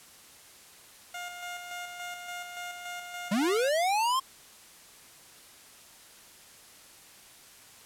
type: tone with tremolo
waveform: 15% pulse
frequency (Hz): 709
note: F5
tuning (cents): +26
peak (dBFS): -30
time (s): 1.14-3.69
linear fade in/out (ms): 5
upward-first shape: square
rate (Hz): 3.5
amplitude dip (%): 40
type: linear sweep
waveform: square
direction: up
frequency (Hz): 185 to 1078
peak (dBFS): -25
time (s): 3.31-4.2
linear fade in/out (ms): 10
effects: white hiss -53 dBFS RMS until 7.85 s + low-pass 12000 Hz 12 dB/octave